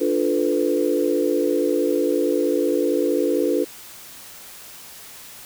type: chord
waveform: sine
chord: B half-diminished seventh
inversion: first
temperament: equal with one note detuned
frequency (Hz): 293.7 / 349.2 / 440 / 500.2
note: D4 / F4 / A4 / B4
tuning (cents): 0 / 0 / 0 / +22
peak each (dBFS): -23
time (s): 0-3.65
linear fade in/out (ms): 20
effects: white hiss -41 dBFS RMS until 5.45 s